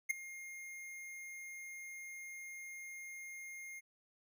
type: tone with ADSR envelope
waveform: square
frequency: 2128 Hz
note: C7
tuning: 29 cents sharp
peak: -29 dBFS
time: 0.09-3.81 s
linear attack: 16 ms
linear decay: 9 ms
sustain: -18 dB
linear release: 28 ms
effects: none